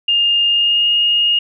sine tone with pitch glide, 2821 to 2852 Hz, F7 to F7, +17 to +36 cents, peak -11 dBFS, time 0.08-1.39 s, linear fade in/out 5 ms, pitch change +19 cents, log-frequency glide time 0.46-0.89 s, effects none

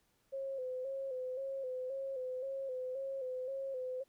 sine tone with vibrato, 525 Hz, C5, 6 cents sharp, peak -37 dBFS, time 0.32-4.04 s, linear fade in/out 20 ms, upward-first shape square, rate 1.9 Hz, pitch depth 52 cents each way, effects pink hiss -75 dBFS RMS until 4.08 s

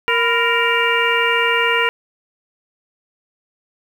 harmonic tone with a mistuned harmonic, 466.2 Hz, A#4, in tune, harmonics 1 / 2 / 3 / 4 / 5 / 6, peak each -21 / -21 / -21 / -21 / -21 / -21 dBFS, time 0.08-1.89 s, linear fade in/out 0 ms, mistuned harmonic 2, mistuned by +110 cents, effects 7-bit

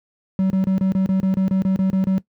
triangle tone bursts, 190 Hz, F#3, 46 cents sharp, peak -13 dBFS, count 13, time 0.39-2.18 s, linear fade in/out 0 ms, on 110 ms, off 30 ms, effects noise-tail reverb RT60 0.1 s tail -18 dB re dry + high-pass 80 Hz 12 dB/octave

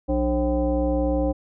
sine tone with frequency modulation, 298.4 Hz, D4, 28 cents sharp, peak -19 dBFS, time 0.08-1.33 s, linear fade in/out 20 ms, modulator 238 Hz, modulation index 1.4, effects none

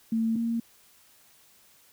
sine tone pair in turn, 225.5 / 231 Hz, A3 / A#3, +43 / -16 cents, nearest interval unison, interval 41 cents, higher second, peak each -23 / -25 dBFS, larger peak first, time 0.12-0.36 / 0.36-0.6 s, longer neither, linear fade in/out 5 ms, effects white hiss -59 dBFS RMS until 1.92 s

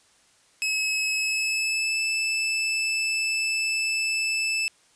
sawtooth tone with pitch glide, 2574 to 2631 Hz, E7 to E7, -42 to -4 cents, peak -20 dBFS, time 0.62-4.68 s, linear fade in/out 0 ms, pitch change +38 cents, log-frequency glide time 1.15-2.01 s, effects white hiss -60 dBFS RMS until 4.95 s + resampled to 22050 Hz

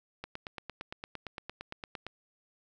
click train, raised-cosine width 0.3 ms, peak -23 dBFS, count 17, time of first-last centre 0.24-2.066 s, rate 8.76 Hz, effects none

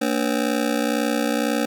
25% pulse ring-modulated tone, 260.1 Hz, C4, 10 cents flat, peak -13 dBFS, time 0.01-1.66 s, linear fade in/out 10 ms, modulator 31 Hz, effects none

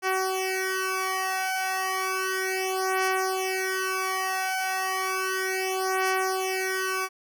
10% pulse beating tone pair, 377.5 / 377.83 Hz, F#4 / F#4, +35 / +36 cents, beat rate 0.33 Hz, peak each -20 dBFS, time 0.02-7.09 s, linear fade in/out 50 ms, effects none

